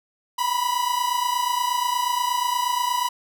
45% pulse tone pair together, 969 / 997.4 Hz, B5 / B5, -33 / +17 cents, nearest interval minor second, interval 50 cents, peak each -24 / -24 dBFS, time 0.38-3.09 s, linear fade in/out 10 ms, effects none

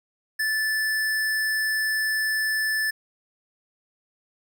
square tone, 1750 Hz, A6, 10 cents flat, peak -23 dBFS, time 0.39-2.91 s, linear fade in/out 10 ms, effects none

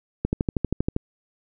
click train, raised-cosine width 3 ms, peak -9 dBFS, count 10, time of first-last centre 0.25-0.964 s, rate 12.6 Hz, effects none

